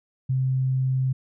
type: tone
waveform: sine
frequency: 130.81 Hz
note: C3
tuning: in tune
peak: -20 dBFS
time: 0.29-1.13 s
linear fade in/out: 10 ms
effects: none